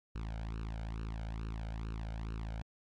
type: tone with flanger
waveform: sawtooth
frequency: 55 Hz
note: A1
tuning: in tune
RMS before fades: -40 dBFS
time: 0.15-2.62 s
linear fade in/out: 5 ms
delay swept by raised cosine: 0.72 to 1.35 ms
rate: 2.3 Hz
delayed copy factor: +1
effects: low-pass 5000 Hz 12 dB/octave + AAC 64 kbps